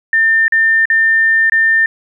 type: tone with dropouts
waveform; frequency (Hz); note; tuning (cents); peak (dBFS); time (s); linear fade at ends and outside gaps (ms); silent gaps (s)
sine; 1800; A6; +39; -8; 0.13-1.86; 2; 0.481-0.522 / 0.855-0.9 / 1.498-1.52
effects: 8-bit